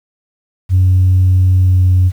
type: tone with pitch glide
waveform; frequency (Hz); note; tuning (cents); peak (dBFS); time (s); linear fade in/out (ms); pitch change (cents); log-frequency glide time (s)
sine; 92.5 to 91.6; F#2 to F#2; 0 to -17; -5; 0.69-2.12; 50; -17; 1.59-1.82
effects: tanh soft clip ceiling -4 dBFS + 7-bit